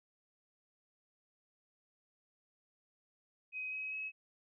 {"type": "tone with pitch steps", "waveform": "sine", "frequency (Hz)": [2522, 2544, 2566], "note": ["D#7", "D#7", "E7"], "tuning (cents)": [23, 38, -47], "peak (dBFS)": -38, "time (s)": [3.52, 4.12], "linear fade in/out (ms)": 50, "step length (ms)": 200, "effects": []}